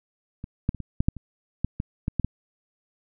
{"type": "clicks", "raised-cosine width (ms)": 5, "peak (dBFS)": [-22, -9, -23, -21, -9, -7, -25, -11, -15, -13, -11, -12], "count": 12, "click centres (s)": [0.441, 0.691, 0.747, 0.803, 1.005, 1.085, 1.167, 1.646, 1.801, 2.081, 2.197, 2.246], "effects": []}